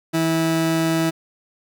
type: tone pair together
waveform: 30% pulse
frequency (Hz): 162.8 / 325.6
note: E3 / E4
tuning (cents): -21 / -21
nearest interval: octave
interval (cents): 1200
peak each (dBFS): -19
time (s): 0.13-1.11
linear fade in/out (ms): 20
effects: none